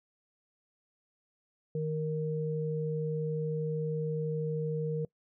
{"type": "tone pair together", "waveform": "sine", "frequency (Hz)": [155.58, 466.2], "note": ["D#3", "A#4"], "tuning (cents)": [0, 0], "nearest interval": "octave + perfect fifth", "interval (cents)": 1900, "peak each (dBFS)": [-32, -33], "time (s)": [1.75, 5.05], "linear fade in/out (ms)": 2, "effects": ["noise-tail reverb RT60 0.1 s tail -23 dB re dry"]}